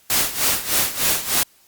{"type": "noise with tremolo", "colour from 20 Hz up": "white", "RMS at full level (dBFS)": -17, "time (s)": [0.1, 1.43], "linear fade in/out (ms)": 0, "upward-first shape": "sine", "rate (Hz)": 3.3, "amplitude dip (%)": 80, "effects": ["white hiss -55 dBFS RMS until 1.67 s", "Opus 48 kbps"]}